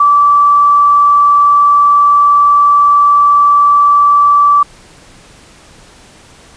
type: tone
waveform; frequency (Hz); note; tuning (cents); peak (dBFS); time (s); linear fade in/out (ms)
sine; 1159; D6; -23; -4; 0-4.63; 5
effects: pink hiss -40 dBFS RMS until 6.56 s + resampled to 22050 Hz